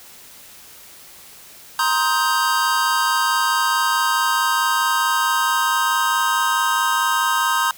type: chord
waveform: square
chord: C minor seventh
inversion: third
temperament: just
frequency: 941.9 / 1046.5 / 1255.8 / 1569.8 Hz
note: Bb5 / C6 / Eb6 / G6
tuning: +18 / 0 / +16 / +2 cents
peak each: -23 dBFS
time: 1.79-7.71 s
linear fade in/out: 2 ms
effects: white hiss -43 dBFS RMS until 7.77 s